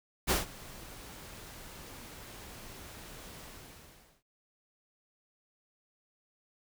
pink noise with ADSR envelope, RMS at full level -26 dBFS, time 0.27-4.23 s, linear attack 33 ms, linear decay 150 ms, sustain -22 dB, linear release 830 ms, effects none

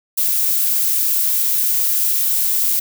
violet noise, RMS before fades -17 dBFS, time 0.17-2.8 s, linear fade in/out 10 ms, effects none

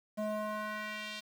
square tone with band-pass filter sweep, 212.7 Hz, G#3, 42 cents sharp, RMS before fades -38 dBFS, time 0.17-1.21 s, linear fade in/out 20 ms, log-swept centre 520 to 3700 Hz, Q 1.6, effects 9-bit

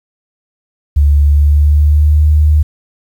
sine tone with pitch glide, 72.2 to 75.79 Hz, D2 to D#2, -29 to -45 cents, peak -5 dBFS, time 0.96-2.63 s, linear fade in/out 10 ms, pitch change +84 cents, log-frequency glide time 1.22-2.24 s, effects 7-bit

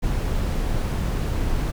brown noise, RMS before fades -23 dBFS, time 0.02-1.72 s, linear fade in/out 20 ms, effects none

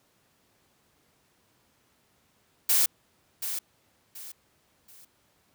blue noise with echo, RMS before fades -22 dBFS, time 2.69-2.86 s, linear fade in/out 5 ms, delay 730 ms, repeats 3, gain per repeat -10 dB, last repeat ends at 5.05 s, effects pink hiss -67 dBFS RMS until 5.54 s + high-pass 80 Hz 12 dB/octave

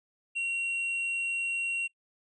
sine tone with tanh clipping, 2744 Hz, F7, 31 cents flat, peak -29 dBFS, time 0.35-1.88 s, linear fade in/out 20 ms, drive 4 dB, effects noise-tail reverb RT60 0.1 s tail -21 dB re dry + resampled to 22050 Hz

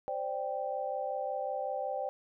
sine chord, C suspended second, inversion none, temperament just, 523.3 / 588.7 / 784.9 Hz, C5 / D5 / G5, 0 / +4 / +2 cents, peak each -37 / -37 / -36 dBFS, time 0.08-2.09 s, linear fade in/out 0 ms, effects none

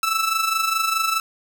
sawtooth tone with amplitude modulation, 1318.5 Hz, E6, in tune, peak -13 dBFS, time 0.03-1.2 s, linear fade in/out 2 ms, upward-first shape sine, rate 24.8 Hz, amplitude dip 60%, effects 7-bit

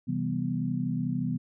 sine chord, C major seventh, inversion none, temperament equal, 130.81 / 164.81 / 196 / 246.9 Hz, C3 / E3 / G3 / B3, 0 / 0 / 0 / 0 cents, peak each -33 / -32 / -34 / -31 dBFS, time 0.07-1.38 s, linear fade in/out 20 ms, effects none

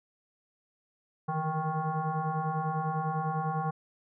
sine tone with frequency modulation, 473 Hz, A#4, 25 cents sharp, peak -28 dBFS, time 1.28-3.71 s, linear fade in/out 10 ms, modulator 312 Hz, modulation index 2.1, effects none

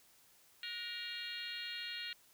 harmonic tone with a mistuned harmonic, 468.5 Hz, A#4, 9 cents sharp, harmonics 3 / 4 / 5 / 6 / 7 / 8 / 9, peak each -51 / -48 / -50 / -46 / -50 / -50 / -48 dBFS, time 0.63-2.13 s, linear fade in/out 2 ms, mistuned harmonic 3, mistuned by +59 cents, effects white hiss -66 dBFS RMS until 2.33 s

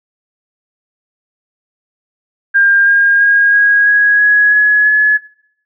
sine tone with pitch steps, 1603 / 1616.9 / 1631 / 1645.2 / 1659.5 / 1674 / 1688.5 / 1703.2 Hz, G6 / G#6 / G#6 / G#6 / G#6 / G#6 / G#6 / G#6, +38 / -47 / -32 / -17 / -2 / +13 / +28 / +43 cents, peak -6 dBFS, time 2.54-5.18 s, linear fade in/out 20 ms, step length 330 ms, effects noise-tail reverb RT60 0.7 s tail -20 dB re dry

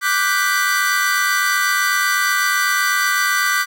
45% pulse chord, G major seventh, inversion second, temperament equal, 1174.7 / 1480 / 1568 / 1975.5 Hz, D6 / F#6 / G6 / B6, 0 / 0 / 0 / 0 cents, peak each -21 dBFS, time 0.01-3.66 s, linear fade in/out 50 ms, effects none

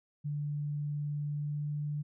sine tone with pitch glide, 146.83 to 147.77 Hz, D3 to D3, 0 to +11 cents, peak -32 dBFS, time 0.24-2.03 s, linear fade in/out 20 ms, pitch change +11 cents, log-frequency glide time 1.28-1.71 s, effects none

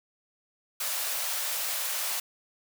white high-pass noise, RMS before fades -31 dBFS, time 0.8-2.2 s, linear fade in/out 5 ms, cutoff 520 Hz, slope 48 dB/octave, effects none

